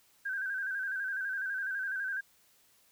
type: tone with vibrato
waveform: sine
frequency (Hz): 1568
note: G6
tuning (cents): 0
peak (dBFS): -32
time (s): 0.25-2.21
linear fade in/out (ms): 10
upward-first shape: square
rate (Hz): 12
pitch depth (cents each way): 52
effects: white hiss -66 dBFS RMS until 2.91 s